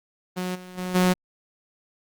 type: tone with level steps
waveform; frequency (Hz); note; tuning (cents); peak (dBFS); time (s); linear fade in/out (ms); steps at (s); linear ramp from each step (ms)
sawtooth; 182.3; F#3; -25; -22 / -34 / -24 / -13; 0.36-1.14; 20; 0.54 / 0.77 / 0.94; 20
effects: Opus 24 kbps